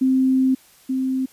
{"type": "tone pair in turn", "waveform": "sine", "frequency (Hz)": [261.6, 261.6], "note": ["C4", "C4"], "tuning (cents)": [0, 0], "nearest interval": "unison", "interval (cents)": 0, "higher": "neither", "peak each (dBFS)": [-14, -19], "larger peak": "first", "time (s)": [[0.01, 0.55], [0.89, 1.26]], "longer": "first", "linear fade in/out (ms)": 10, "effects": ["white hiss -52 dBFS RMS until 1.32 s", "resampled to 32000 Hz"]}